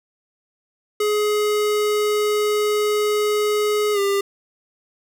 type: tone with pitch glide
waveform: square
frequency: 420 to 398.7 Hz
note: G#4 to G4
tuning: +19 to +29 cents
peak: -18 dBFS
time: 1-4.21 s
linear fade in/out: 5 ms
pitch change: -90 cents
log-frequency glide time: 3.93-3.99 s
effects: none